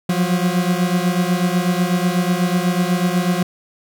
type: beating tone pair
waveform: 40% pulse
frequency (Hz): 175.6 / 183.7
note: F3 / F#3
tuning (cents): +10 / -12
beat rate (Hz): 8.1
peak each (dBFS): -17 / -19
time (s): 0.09-3.43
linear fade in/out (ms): 5
effects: none